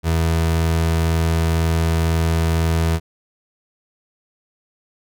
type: tone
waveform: 30% pulse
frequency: 82 Hz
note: E2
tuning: 9 cents flat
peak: -13 dBFS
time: 0.03-3 s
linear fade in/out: 50 ms
effects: none